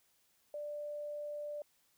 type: tone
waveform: sine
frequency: 590 Hz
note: D5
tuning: 8 cents sharp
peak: -39 dBFS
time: 0.54-1.62 s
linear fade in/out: 2 ms
effects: white hiss -73 dBFS RMS until 1.97 s